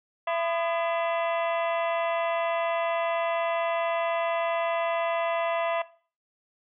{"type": "harmonic tone with a mistuned harmonic", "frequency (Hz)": 335.6, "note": "E4", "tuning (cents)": 31, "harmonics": [2, 3, 4, 5, 6, 7, 8, 9, 10], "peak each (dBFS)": [-27, -32, -36, -40, -37, -47, -40, -49, -46], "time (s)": [0.27, 5.82], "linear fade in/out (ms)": 5, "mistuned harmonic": 4, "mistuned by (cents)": -150, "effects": ["noise-tail reverb RT60 0.4 s tail -17 dB re dry"]}